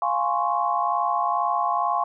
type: chord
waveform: sine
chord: Db major seventh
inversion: first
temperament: equal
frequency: 698.5 / 830.6 / 1046.5 / 1108.7 Hz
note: F5 / Ab5 / C6 / Db6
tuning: 0 / 0 / 0 / 0 cents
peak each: -26 dBFS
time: 0.02-2.04 s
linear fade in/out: 2 ms
effects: none